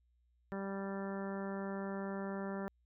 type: harmonic tone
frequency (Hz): 195.9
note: G3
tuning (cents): -1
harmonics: 1 / 2 / 3 / 4 / 5 / 6 / 7 / 8 / 9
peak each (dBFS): -40 / -44 / -46 / -51 / -51 / -55 / -52 / -57 / -53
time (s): 0.52-2.68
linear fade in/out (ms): 0
effects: added 60 Hz sine -70 dBFS peak until 2.85 s